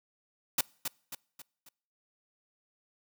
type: noise with echo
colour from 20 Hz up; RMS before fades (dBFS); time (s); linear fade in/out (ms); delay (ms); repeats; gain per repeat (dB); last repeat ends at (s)
white; -26; 0.58-0.61; 5; 270; 4; -7; 1.69
effects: noise-tail reverb RT60 0.6 s tail -26 dB re dry